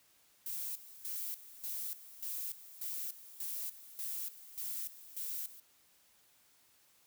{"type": "noise with tremolo", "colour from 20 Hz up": "violet", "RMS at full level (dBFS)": -40, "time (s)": [0.46, 5.6], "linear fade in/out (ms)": 2, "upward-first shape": "square", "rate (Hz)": 1.7, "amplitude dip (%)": 80, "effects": ["white hiss -68 dBFS RMS until 7.06 s"]}